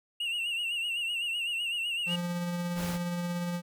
triangle tone with vibrato, 2794 Hz, F7, in tune, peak -28 dBFS, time 0.2-2.16 s, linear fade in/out 5 ms, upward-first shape sine, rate 7.9 Hz, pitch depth 72 cents each way
square tone with tremolo, 174.7 Hz, F3, 1 cent sharp, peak -30 dBFS, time 2.06-3.62 s, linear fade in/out 50 ms, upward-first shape triangle, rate 17 Hz, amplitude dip 30%
pink noise, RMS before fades -39 dBFS, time 2.75-2.99 s, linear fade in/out 50 ms
effects none

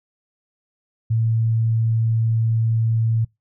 sine tone, 113.1 Hz, A2, 48 cents sharp, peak -16 dBFS, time 1.1-3.25 s, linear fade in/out 10 ms, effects noise-tail reverb RT60 0.2 s tail -25 dB re dry

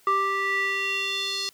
square tone with band-pass filter sweep, 392 Hz, G4, in tune, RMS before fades -26 dBFS, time 0.07-1.49 s, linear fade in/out 0 ms, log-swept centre 1200 to 4700 Hz, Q 3.6, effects white hiss -58 dBFS RMS until 1.53 s + high-pass 80 Hz 12 dB/octave

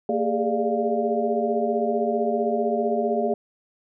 sine tone cluster, 229.4 / 403.2 / 418.7 / 592 / 695 Hz, A#3 / G4 / G#4 / D5 / F5, -28 / +49 / +14 / +14 / -9 cents, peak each -27 dBFS, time 0.09-3.34 s, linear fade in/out 2 ms, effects none

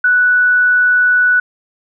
sine tone, 1480 Hz, F#6, in tune, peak -8 dBFS, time 0.04-1.4 s, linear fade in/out 5 ms, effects none

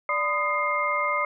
sine tone cluster, 587 / 1008 / 1239 / 2115 Hz, D5 / B5 / D#6 / C7, -1 / +35 / -8 / +18 cents, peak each -30 / -30 / -26 / -27 dBFS, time 0.09-1.25 s, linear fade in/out 2 ms, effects none

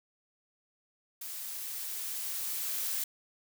blue noise with level ramp, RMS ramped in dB -41 to -33 dBFS, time 1.21-3.04 s, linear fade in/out 5 ms, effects none

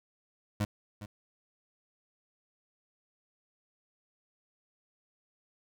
25% pulse tone with echo, 103.5 Hz, G#2, 5 cents flat, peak -24 dBFS, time 0.6-0.65 s, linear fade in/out 5 ms, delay 410 ms, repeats 1, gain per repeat -13 dB, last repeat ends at 1.06 s, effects none

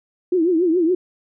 sine tone with vibrato, 342.6 Hz, F4, 33 cents flat, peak -14 dBFS, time 0.32-0.95 s, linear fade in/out 5 ms, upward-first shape triangle, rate 7.1 Hz, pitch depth 170 cents each way, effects none

